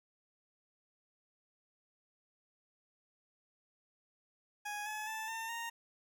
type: tone with pitch steps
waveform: 20% pulse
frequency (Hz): 830.6 / 854 / 878 / 902.6 / 928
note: G#5 / G#5 / A5 / A5 / A#5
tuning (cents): 0 / +48 / -4 / +44 / -8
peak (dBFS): -34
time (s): 4.65-5.7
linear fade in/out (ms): 10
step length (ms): 210
effects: none